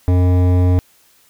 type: tone with hard clipping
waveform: triangle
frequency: 90.1 Hz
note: F#2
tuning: 45 cents flat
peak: -12 dBFS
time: 0.08-0.79 s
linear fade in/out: 0 ms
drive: 18 dB
effects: white hiss -53 dBFS RMS until 1.29 s